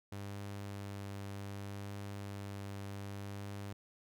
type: tone with vibrato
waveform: sawtooth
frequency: 100 Hz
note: G2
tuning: 35 cents sharp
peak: -38 dBFS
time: 0.12-3.73 s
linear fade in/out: 5 ms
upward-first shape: triangle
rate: 0.65 Hz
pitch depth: 10 cents each way
effects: none